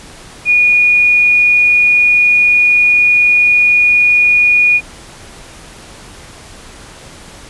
sine tone, 2449 Hz, D#7, 28 cents flat, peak -6 dBFS, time 0.45-4.81 s, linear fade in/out 50 ms, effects pink hiss -35 dBFS RMS until 7.49 s + resampled to 24000 Hz

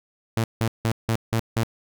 sawtooth tone bursts, 113.3 Hz, A#2, 49 cents flat, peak -16 dBFS, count 6, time 0.37-1.634 s, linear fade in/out 0 ms, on 69 ms, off 170 ms, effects none

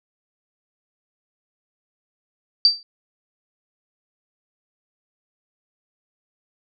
sine tone with exponential decay, 4657 Hz, D8, 15 cents flat, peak -7 dBFS, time 2.65-2.83 s, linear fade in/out 1 ms, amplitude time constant 38 ms, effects none

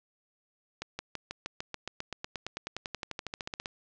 accelerating click train, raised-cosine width 0.2 ms, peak -18 dBFS, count 28, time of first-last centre 0.82-3.658 s, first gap 170 ms, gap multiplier 0.96, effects low-pass 7000 Hz 12 dB/octave

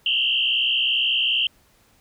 sine tone with frequency modulation, 2956 Hz, F#7, 2 cents flat, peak -18 dBFS, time 0.06-1.47 s, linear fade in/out 2 ms, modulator 62.6 Hz, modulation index 3.7, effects pink hiss -59 dBFS RMS until 2 s

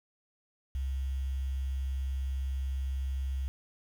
sine tone with quantisation, 66.6 Hz, C2, 31 cents sharp, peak -30 dBFS, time 0.75-3.48 s, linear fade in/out 0 ms, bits 9, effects none

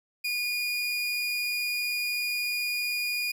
30% pulse tone, 2441 Hz, D#7, 34 cents flat, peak -25 dBFS, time 0.24-3.32 s, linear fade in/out 10 ms, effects none

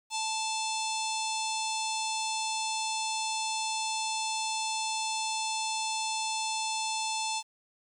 harmonic tone with a mistuned harmonic, 880 Hz, A5, in tune, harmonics 1 / 3 / 4 / 5 / 6 / 7 / 8 / 9 / 10, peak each -33 / -38 / -39 / -40 / -41 / -41 / -42 / -43 / -43 dBFS, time 0.1-7.43 s, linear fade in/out 50 ms, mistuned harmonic 5, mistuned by -55 cents, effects 10-bit

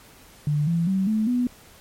sine tone with pitch steps, 148.2 / 168.28 / 191.08 / 217 / 246.4 Hz, D3 / E3 / G3 / A3 / B3, +16 / +36 / -44 / -24 / -4 cents, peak -19 dBFS, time 0.47-1.47 s, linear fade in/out 2 ms, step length 200 ms, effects pink hiss -50 dBFS RMS until 1.8 s + MP3 64 kbps

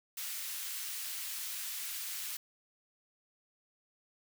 white high-pass noise, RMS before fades -40 dBFS, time 0.17-2.37 s, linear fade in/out 5 ms, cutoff 1700 Hz, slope 12 dB/octave, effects none

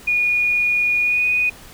sine tone with pitch glide, 2446 to 2479 Hz, D#7 to D#7, -30 to -7 cents, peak -15 dBFS, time 0.07-1.5 s, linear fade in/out 10 ms, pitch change +23 cents, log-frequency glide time 1.02-1.25 s, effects pink hiss -42 dBFS RMS until 1.73 s

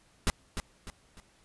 pink noise with echo, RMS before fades -25 dBFS, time 0.27-0.3 s, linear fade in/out 0 ms, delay 300 ms, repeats 3, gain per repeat -8 dB, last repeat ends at 1.2 s, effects pink hiss -64 dBFS RMS until 1.44 s + resampled to 24000 Hz

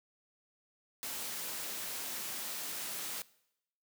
white noise, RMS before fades -40 dBFS, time 1.03-3.22 s, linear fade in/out 0 ms, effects noise-tail reverb RT60 0.8 s tail -21 dB re dry + high-pass 150 Hz 12 dB/octave

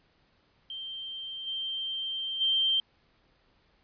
sine tone with level steps, 3144 Hz, G7, 4 cents sharp, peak -36 / -31 / -23 dBFS, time 0.7-2.8 s, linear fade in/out 2 ms, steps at 1.46 / 2.4 s, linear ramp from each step 20 ms, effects pink hiss -67 dBFS RMS until 3.83 s + resampled to 11025 Hz

